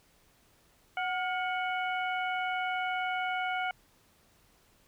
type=harmonic tone with a mistuned harmonic; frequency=740 Hz; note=F#5; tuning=in tune; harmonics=1 / 2 / 3 / 4; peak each=-32 / -35 / -37 / -43 dBFS; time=0.97-3.71 s; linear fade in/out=2 ms; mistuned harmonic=2; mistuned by=-65 cents; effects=pink hiss -65 dBFS RMS until 4.87 s